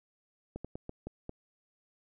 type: slowing click train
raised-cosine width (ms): 2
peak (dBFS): -26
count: 6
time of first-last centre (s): 0.56-1.294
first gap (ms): 86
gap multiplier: 1.27
effects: none